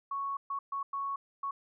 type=tone bursts at uneven times; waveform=sine; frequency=1108.7 Hz; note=C#6; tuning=in tune; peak=-32 dBFS; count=5; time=0.11-0.37 / 0.5-0.59 / 0.72-0.83 / 0.93-1.16 / 1.43-1.51 s; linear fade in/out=5 ms; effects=none